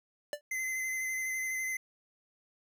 square tone with exponential decay, 588 Hz, D5, 2 cents sharp, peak -30 dBFS, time 0.33-0.41 s, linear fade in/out 1 ms, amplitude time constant 17 ms
square tone with vibrato, 2054 Hz, C7, 33 cents flat, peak -33 dBFS, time 0.51-1.77 s, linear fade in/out 5 ms, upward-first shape square, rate 12 Hz, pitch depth 15 cents each way
effects none

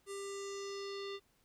square tone with low-pass filter sweep, 396.8 Hz, G4, 21 cents sharp, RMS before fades -43 dBFS, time 0.06-1.2 s, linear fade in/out 50 ms, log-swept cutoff 9400 to 3700 Hz, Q 3.4, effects pink hiss -73 dBFS RMS until 1.44 s

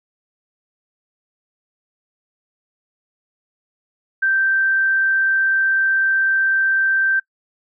sine tone, 1564 Hz, G6, 4 cents flat, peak -14 dBFS, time 4.22-7.2 s, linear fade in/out 10 ms, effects noise-tail reverb RT60 0.1 s tail -23 dB re dry

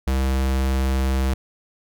square tone, 66.1 Hz, C2, 18 cents sharp, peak -19 dBFS, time 0.07-1.34 s, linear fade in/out 5 ms, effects none

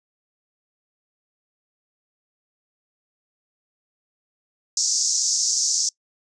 pink band-pass noise, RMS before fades -22 dBFS, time 4.77-5.89 s, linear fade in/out 2 ms, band 5300 to 6900 Hz, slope 48 dB/octave, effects noise-tail reverb RT60 0.1 s tail -24 dB re dry + resampled to 22050 Hz

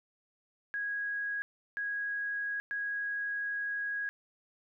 sine tone bursts at uneven times, 1652 Hz, G#6, 10 cents flat, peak -32 dBFS, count 3, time 0.74-1.42 / 1.77-2.6 / 2.71-4.09 s, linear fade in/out 0 ms, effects none

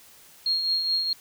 sine tone with tremolo, 4256 Hz, C8, 29 cents sharp, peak -20 dBFS, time 0.46-1.13 s, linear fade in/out 2 ms, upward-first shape triangle, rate 4.7 Hz, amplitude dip 50%, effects white hiss -52 dBFS RMS until 1.2 s

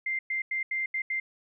sine tone bursts at uneven times, 2093 Hz, C7, in tune, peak -27 dBFS, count 6, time 0.06-0.19 / 0.3-0.42 / 0.51-0.63 / 0.71-0.86 / 0.94-1.02 / 1.1-1.2 s, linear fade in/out 5 ms, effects none

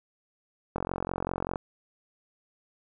click train, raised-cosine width 1 ms, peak -16 dBFS, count 37, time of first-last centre 0.76-1.558 s, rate 45.1 Hz, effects none

